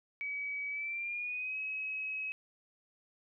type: tone with pitch glide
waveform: sine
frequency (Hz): 2276 to 2555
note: C#7 to D#7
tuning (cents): +45 to +45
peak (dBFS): -35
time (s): 0.21-2.32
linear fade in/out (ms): 0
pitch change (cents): +200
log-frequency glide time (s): 0.69-1.58
effects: none